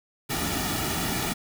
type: noise with comb filter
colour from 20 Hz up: pink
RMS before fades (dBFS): -28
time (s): 0.29-1.34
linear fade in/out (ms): 20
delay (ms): 1.9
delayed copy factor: -0.65
effects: none